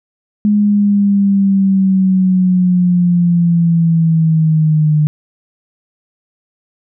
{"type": "linear sweep", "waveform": "sine", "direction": "down", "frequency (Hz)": [208.8, 150.6], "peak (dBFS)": -8, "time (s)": [0.45, 5.07], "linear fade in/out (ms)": 0, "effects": []}